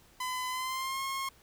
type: tone with pitch glide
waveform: sawtooth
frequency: 1012 to 1078.4 Hz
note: B5 to C#6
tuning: +42 to -48 cents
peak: -29 dBFS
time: 0.2-1.29 s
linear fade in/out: 5 ms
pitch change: +110 cents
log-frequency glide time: 0.49-1.02 s
effects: pink hiss -61 dBFS RMS until 1.42 s